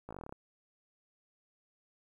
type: slowing click train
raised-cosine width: 1 ms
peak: -30 dBFS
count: 11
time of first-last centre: 0.09-0.325 s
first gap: 17 ms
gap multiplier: 1.07
effects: 11-bit